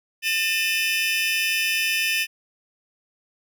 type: tone cluster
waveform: 35% pulse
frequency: 1794 / 2456 / 2644 / 2993 Hz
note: A6 / D#7 / E7 / F#7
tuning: +33 / -23 / +5 / +19 cents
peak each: -26 / -25 / -23 / -26 dBFS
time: 0.22-2.27 s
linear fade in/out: 50 ms
effects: none